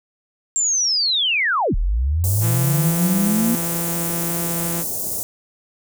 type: linear two-way sweep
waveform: sine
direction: down then up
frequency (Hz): 7459 to 33.09 to 236.3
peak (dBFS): -16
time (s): 0.56-3.55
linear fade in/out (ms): 0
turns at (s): 1.75
type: band-stop noise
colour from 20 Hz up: white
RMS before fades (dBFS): -25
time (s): 2.24-5.23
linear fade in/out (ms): 0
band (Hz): 710 to 6500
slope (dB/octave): 24
type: tone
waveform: sawtooth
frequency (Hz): 169.5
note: E3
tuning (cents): +49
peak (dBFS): -20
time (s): 2.4-4.85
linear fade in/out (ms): 50
effects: none